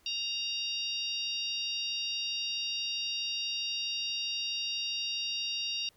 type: harmonic tone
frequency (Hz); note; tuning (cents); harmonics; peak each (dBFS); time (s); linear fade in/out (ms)
932.3; A#5; 0; 3 / 4 / 5 / 6; -35 / -37 / -39 / -41; 0.06-5.89; 2
effects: pink hiss -66 dBFS RMS until 5.96 s